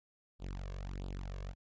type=tone with flanger; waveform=sawtooth; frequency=46.81 Hz; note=F#1; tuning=21 cents sharp; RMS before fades=-42 dBFS; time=0.39-1.55 s; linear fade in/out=50 ms; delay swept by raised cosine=0.24 to 1.84 ms; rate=1.5 Hz; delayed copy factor=+1; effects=resampled to 16000 Hz